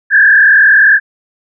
sine tone with frequency modulation, 1653 Hz, G#6, 9 cents flat, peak -3 dBFS, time 0.1-1 s, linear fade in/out 50 ms, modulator 39 Hz, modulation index 2.2, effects none

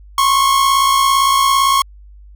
45% pulse tone pair together, 1038 / 1095.7 Hz, C6 / C#6, -14 / -20 cents, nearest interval minor second, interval 94 cents, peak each -19 / -11 dBFS, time 0.18-1.82 s, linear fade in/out 2 ms, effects added 50 Hz sine -37 dBFS peak until 2.35 s

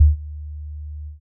sine tone with ADSR envelope, 75 Hz, D2, 37 cents sharp, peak -5 dBFS, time 0-1.2 s, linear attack 10 ms, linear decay 150 ms, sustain -24 dB, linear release 130 ms, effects none

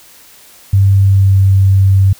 sine tone with pitch glide, 98 to 96.71 Hz, G2 to G2, 0 to -23 cents, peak -5 dBFS, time 0.73-2.13 s, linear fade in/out 5 ms, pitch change -23 cents, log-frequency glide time 1-1.38 s, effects white hiss -41 dBFS RMS until 2.19 s

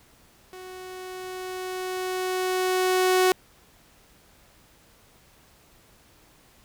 sawtooth tone with level ramp, 370 Hz, F#4, in tune, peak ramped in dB -36 to -13 dBFS, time 0.53-3.32 s, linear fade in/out 0 ms, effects pink hiss -57 dBFS RMS until 6.64 s

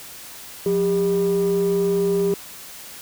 sine tone pair together, 177.83 / 399.6 Hz, F3 / G4, +32 / +33 cents, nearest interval octave + major second, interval 1401 cents, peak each -22 / -16 dBFS, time 0.66-2.34 s, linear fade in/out 2 ms, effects tanh soft clip ceiling -14 dBFS + white hiss -39 dBFS RMS until 3.01 s

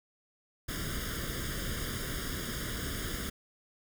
pink noise with comb filter, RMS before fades -36 dBFS, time 0.68-3.3 s, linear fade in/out 10 ms, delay 0.59 ms, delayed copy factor +0.9, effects none

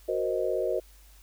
sine chord, C half-diminished seventh, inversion second, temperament equal, 370 / 466.2 / 523.3 / 622.3 Hz, Gb4 / Bb4 / C5 / Eb5, 0 / 0 / 0 / 0 cents, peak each -31 dBFS, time 0.08-0.8 s, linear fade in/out 10 ms, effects added 50 Hz sine -52 dBFS peak until 1.22 s + white hiss -59 dBFS RMS until 1.22 s

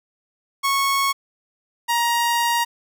sawtooth tone pair in turn, 1102 / 942.3 Hz, C#6 / A#5, -11 / +18 cents, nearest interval minor third, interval 271 cents, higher first, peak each -14 dBFS, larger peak neither, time 0.63-1.13 / 1.88-2.65 s, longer second, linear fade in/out 20 ms, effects none

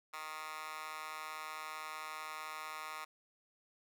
10% pulse tone with high-pass filter, 155.56 Hz, D#3, in tune, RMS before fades -45 dBFS, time 0.13-3.05 s, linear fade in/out 10 ms, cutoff 1300 Hz, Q 3.9, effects none

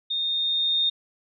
sine tone with level ramp, 3667 Hz, A#7, 29 cents flat, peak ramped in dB -24 to -19 dBFS, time 0.1-0.9 s, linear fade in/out 10 ms, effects none

